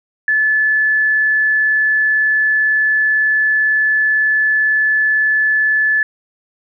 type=tone; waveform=sine; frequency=1731 Hz; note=A6; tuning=29 cents flat; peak=-11 dBFS; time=0.28-6.03 s; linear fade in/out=2 ms; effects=none